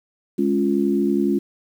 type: chord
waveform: sine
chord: Db major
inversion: second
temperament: equal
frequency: 207.7 / 277.2 / 349.2 Hz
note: Ab3 / Db4 / F4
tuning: 0 / 0 / 0 cents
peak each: -21 dBFS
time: 0.38-1.39 s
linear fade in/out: 10 ms
effects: 8-bit